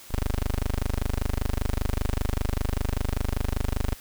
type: tone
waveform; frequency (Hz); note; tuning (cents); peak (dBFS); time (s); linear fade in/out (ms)
15% pulse; 25.11; G0; +43; -18; 0.1-3.95; 20
effects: white hiss -47 dBFS RMS until 4 s